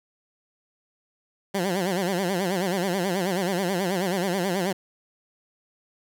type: tone with vibrato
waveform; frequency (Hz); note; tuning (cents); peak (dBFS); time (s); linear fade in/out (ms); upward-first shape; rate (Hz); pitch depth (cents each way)
15% pulse; 185.4; F#3; +4; -17; 1.54-4.73; 10; sine; 9.3; 140
effects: none